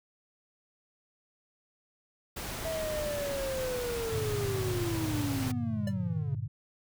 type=noise; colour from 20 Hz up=pink; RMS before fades=-38 dBFS; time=2.36-5.52 s; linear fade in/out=10 ms
type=linear sweep; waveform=triangle; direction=down; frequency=653 to 133.6 Hz; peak=-30 dBFS; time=2.65-6.35 s; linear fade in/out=2 ms
type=chord; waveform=sine; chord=G minor; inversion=none; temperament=equal; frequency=98 / 116.54 / 146.83 Hz; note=G2 / Bb2 / D3; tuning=0 / 0 / 0 cents; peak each=-36 / -35 / -40 dBFS; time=4.12-6.48 s; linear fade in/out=10 ms
type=tone with exponential decay; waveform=square; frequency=587.3 Hz; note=D5; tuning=in tune; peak=-33 dBFS; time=5.87-5.95 s; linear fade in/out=5 ms; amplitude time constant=17 ms
effects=none